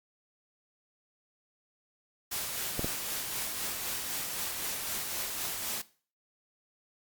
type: noise with tremolo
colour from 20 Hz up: white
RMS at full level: -34 dBFS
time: 2.31-5.82 s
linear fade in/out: 10 ms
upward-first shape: sine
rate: 3.9 Hz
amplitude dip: 30%
type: clicks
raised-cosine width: 2 ms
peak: -18 dBFS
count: 2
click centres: 2.794 / 2.845 s
effects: noise-tail reverb RT60 0.4 s tail -18 dB re dry + Opus 48 kbps